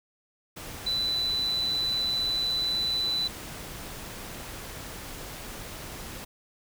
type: tone in noise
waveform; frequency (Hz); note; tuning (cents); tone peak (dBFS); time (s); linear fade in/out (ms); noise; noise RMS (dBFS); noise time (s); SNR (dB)
sine; 3988; B7; +16; -25; 0.86-3.28; 10; pink; -40; 0.56-6.25; +12
effects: none